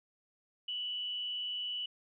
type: tone with amplitude modulation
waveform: sine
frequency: 2960 Hz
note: F#7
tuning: in tune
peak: -33 dBFS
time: 0.68-1.86 s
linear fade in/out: 5 ms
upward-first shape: sine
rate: 202 Hz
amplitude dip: 40%
effects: none